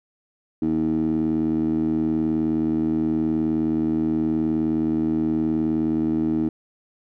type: tone with band-pass filter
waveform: 15% pulse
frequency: 79.1 Hz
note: D#2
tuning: 29 cents sharp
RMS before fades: -22 dBFS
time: 0.62-6.49 s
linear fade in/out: 5 ms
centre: 290 Hz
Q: 5.6
effects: none